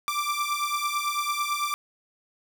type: beating tone pair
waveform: sawtooth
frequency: 1171 / 1180 Hz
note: D6 / D6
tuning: -5 / +8 cents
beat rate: 9 Hz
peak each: -25 dBFS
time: 0.08-1.74 s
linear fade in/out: 0 ms
effects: none